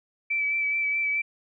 sine tone with vibrato, 2312 Hz, D7, 28 cents flat, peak -23 dBFS, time 0.3-1.22 s, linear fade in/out 10 ms, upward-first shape sine, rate 4.7 Hz, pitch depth 22 cents each way, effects none

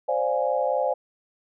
sine chord, D half-diminished seventh, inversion third, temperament equal, 523.3 / 587.3 / 698.5 / 830.6 Hz, C5 / D5 / F5 / Ab5, 0 / 0 / 0 / 0 cents, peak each -25 / -26 / -29 / -28 dBFS, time 0.08-0.94 s, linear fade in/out 10 ms, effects none

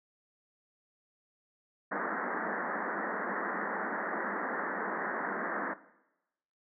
white band-pass noise, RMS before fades -35 dBFS, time 1.91-5.74 s, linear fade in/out 10 ms, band 180 to 1900 Hz, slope 96 dB/octave, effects noise-tail reverb RT60 0.9 s tail -17 dB re dry

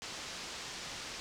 white low-pass noise, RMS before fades -44 dBFS, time 0.02-1.2 s, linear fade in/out 0 ms, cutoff 6300 Hz, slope 24 dB/octave, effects none

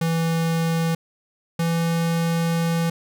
square tone pair in turn, 164.81 / 166.82 Hz, E3 / E3, 0 / +21 cents, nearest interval unison, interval 21 cents, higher second, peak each -20 dBFS, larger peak neither, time 0.01-0.95 / 1.59-2.9 s, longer second, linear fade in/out 5 ms, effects none

